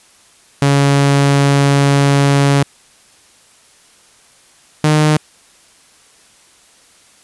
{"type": "tone pair in turn", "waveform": "sawtooth", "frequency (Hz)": [140.5, 152.61], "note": ["C#3", "D#3"], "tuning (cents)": [24, -33], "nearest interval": "minor second", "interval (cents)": 143, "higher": "second", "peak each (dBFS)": -5, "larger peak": "neither", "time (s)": [[0.62, 2.63], [4.84, 5.17]], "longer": "first", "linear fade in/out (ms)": 2, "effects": ["white hiss -48 dBFS RMS until 7.23 s", "resampled to 24000 Hz"]}